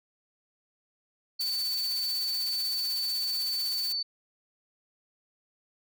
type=tone; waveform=sine; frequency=4511 Hz; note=C#8; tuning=29 cents sharp; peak=-28 dBFS; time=1.39-4.03 s; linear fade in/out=10 ms
type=noise with tremolo; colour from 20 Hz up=blue; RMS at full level=-37 dBFS; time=1.4-3.93 s; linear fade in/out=10 ms; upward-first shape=sine; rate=16 Hz; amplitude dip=45%
effects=none